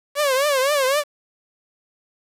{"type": "tone with vibrato", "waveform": "sawtooth", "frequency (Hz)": 554.4, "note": "C#5", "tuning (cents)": 0, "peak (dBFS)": -13, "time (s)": [0.15, 1.04], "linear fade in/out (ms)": 50, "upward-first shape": "triangle", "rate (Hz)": 3.9, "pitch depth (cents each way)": 160, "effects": ["resampled to 32000 Hz", "7-bit"]}